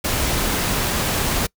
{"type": "noise", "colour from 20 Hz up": "pink", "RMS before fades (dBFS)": -21, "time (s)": [0.04, 1.47], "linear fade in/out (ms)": 10, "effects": ["noise-tail reverb RT60 0.1 s tail -25 dB re dry"]}